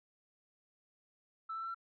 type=tone with pitch steps; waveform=sine; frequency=1318.5 / 1330 / 1341.5 / 1353.2 Hz; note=E6 / E6 / E6 / E6; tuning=0 / +15 / +30 / +45 cents; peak=-37 dBFS; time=1.49-1.746 s; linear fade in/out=10 ms; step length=64 ms; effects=tanh soft clip ceiling -34 dBFS